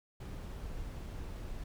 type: noise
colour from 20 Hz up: brown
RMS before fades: -42 dBFS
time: 0.2-1.64 s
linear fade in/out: 5 ms
effects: none